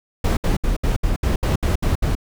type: noise bursts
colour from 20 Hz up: brown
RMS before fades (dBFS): -18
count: 10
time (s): 0.24-2.152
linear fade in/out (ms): 5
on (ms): 130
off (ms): 68
effects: none